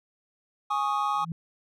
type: chord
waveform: triangle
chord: Ab suspended fourth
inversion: none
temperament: just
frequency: 830.6 / 1107.5 / 1245.9 Hz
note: Ab5 / Db6 / Eb6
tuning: 0 / -2 / +2 cents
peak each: -27 dBFS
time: 0.7-1.25 s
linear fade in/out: 10 ms
type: tone with exponential growth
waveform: sine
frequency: 164.81 Hz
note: E3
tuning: in tune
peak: -26 dBFS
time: 1.14-1.32 s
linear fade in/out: 2 ms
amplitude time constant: 38 ms
effects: none